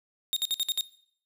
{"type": "tone bursts", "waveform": "40% pulse", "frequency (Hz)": 3700, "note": "A#7", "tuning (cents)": -14, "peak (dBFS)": -23, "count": 6, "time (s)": [0.33, 0.809], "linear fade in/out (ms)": 0, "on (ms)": 34, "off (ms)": 55, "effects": ["noise-tail reverb RT60 0.6 s tail -19 dB re dry"]}